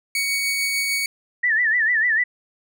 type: tone with tremolo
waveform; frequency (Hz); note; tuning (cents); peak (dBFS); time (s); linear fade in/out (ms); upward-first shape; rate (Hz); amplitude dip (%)
sawtooth; 2237; C#7; +15; -16; 0.15-1.06; 2; triangle; 6.7; 25
type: tone with vibrato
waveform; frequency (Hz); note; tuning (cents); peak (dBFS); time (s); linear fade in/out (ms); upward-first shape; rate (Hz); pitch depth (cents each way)
sine; 1848; A#6; -16; -16; 1.43-2.24; 10; sine; 6.7; 130
effects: none